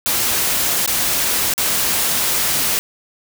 white noise with dropouts, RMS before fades -18 dBFS, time 0.06-2.79 s, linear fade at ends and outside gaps 0 ms, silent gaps 0.861-0.876 / 1.537-1.579 s, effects none

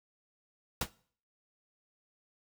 pink noise with exponential decay, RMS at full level -26 dBFS, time 0.81-0.9 s, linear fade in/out 5 ms, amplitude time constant 18 ms, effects noise-tail reverb RT60 0.5 s tail -21 dB re dry

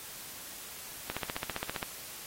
click train, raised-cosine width 0.3 ms, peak -17 dBFS, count 12, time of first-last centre 1.1-1.828 s, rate 15.1 Hz, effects white hiss -45 dBFS RMS until 2.26 s + AAC 48 kbps

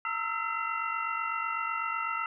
sine tone cluster, 913 / 1305 / 1353 / 2030 / 2737 Hz, A#5 / E6 / E6 / B6 / F7, -36 / -18 / +45 / +47 / -36 cents, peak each -39 / -34 / -34 / -38 / -39 dBFS, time 0.05-2.26 s, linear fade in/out 2 ms, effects none

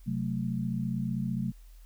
sine chord, F# diminished, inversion second, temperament equal, 130.81 / 185 / 220 Hz, C3 / F#3 / A3, 0 / 0 / 0 cents, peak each -33 dBFS, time 0.06-1.52 s, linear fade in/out 20 ms, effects added 41 Hz sine -48 dBFS peak until 1.85 s + white hiss -65 dBFS RMS until 1.85 s

